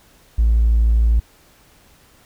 triangle tone, 56.4 Hz, A1, 44 cents sharp, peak -8 dBFS, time 0.38-1.2 s, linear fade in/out 10 ms, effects tanh soft clip ceiling -8 dBFS + pink hiss -52 dBFS RMS until 2.25 s

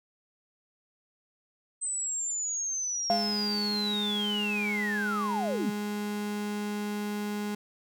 sine linear sweep, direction down, 8200 to 146.83 Hz, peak -29 dBFS, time 1.81-5.71 s, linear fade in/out 20 ms
35% pulse tone, 207.7 Hz, G#3, in tune, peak -29 dBFS, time 3.1-7.55 s, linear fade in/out 5 ms
sine tone with exponential decay, 694 Hz, F5, 11 cents flat, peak -20 dBFS, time 3.1-3.45 s, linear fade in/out 0 ms, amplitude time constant 74 ms
effects none

